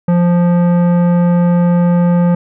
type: tone with tanh clipping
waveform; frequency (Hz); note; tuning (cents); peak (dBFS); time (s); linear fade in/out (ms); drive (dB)
triangle; 174.61; F3; 0; -10; 0.08-2.35; 5; 18
effects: none